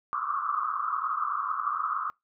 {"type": "band-pass noise", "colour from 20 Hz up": "white", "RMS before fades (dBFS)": -30, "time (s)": [0.13, 2.1], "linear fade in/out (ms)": 0, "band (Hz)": [1100, 1300], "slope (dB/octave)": 96, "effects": ["noise-tail reverb RT60 0.2 s tail -25 dB re dry"]}